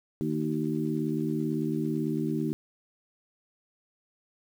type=harmonic tone with a mistuned harmonic; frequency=78 Hz; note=D#2; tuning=5 cents sharp; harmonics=2 / 3 / 4 / 5; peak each=-32 / -31 / -31 / -35 dBFS; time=0.21-2.53 s; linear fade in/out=0 ms; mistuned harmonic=5; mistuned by=-41 cents; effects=9-bit